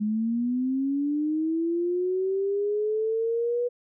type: linear sweep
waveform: sine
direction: up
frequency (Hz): 207.7 to 489.2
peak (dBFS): -23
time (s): 0-3.69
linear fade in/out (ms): 20
effects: none